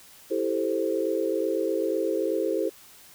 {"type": "chord", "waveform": "sine", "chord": "A minor seventh", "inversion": "second", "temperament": "equal", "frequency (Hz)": [329.6, 392, 440, 523.3], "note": ["E4", "G4", "A4", "C5"], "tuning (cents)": [0, 0, 0, 0], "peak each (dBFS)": -29, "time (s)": [0.3, 2.7], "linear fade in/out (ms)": 20, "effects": ["white hiss -51 dBFS RMS until 3.14 s"]}